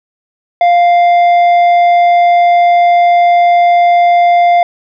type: tone with tanh clipping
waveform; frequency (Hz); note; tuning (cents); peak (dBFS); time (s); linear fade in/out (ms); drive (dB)
sine; 698.5; F5; 0; -6; 0.61-4.63; 2; 7
effects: none